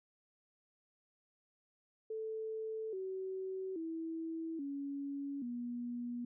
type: tone with pitch steps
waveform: sine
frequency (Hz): 440 / 378.6 / 325.8 / 280.4 / 241.3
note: A4 / F#4 / E4 / C#4 / B3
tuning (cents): 0 / +40 / -20 / +20 / -40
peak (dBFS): -38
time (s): 2.1-6.25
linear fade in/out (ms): 5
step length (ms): 830
effects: none